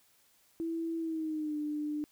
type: tone with pitch glide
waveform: sine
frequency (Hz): 329.6 to 298.8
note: E4 to D4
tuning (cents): 0 to +30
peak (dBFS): -32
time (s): 0.6-2.04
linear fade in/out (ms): 0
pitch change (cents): -170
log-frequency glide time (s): 0.98-1.57
effects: white hiss -67 dBFS RMS until 2.11 s